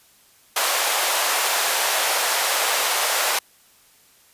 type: high-pass noise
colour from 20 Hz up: pink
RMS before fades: -21 dBFS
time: 0.56-3.39 s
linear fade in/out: 5 ms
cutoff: 580 Hz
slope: 24 dB/octave
effects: white hiss -55 dBFS RMS until 4.33 s + resampled to 32000 Hz